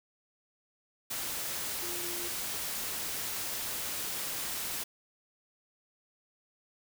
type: tone in noise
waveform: sine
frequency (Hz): 349.2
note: F4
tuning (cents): 0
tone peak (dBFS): -43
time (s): 1.82-2.29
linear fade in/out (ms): 10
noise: white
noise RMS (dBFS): -36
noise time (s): 1.1-4.84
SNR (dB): -10
effects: none